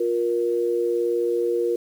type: tone pair together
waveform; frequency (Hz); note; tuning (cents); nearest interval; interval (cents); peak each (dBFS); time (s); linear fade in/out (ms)
sine; 353.3 / 472; F4 / A#4; +20 / +22; perfect fourth; 502; -23 / -22; 0-1.76; 5
effects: 8-bit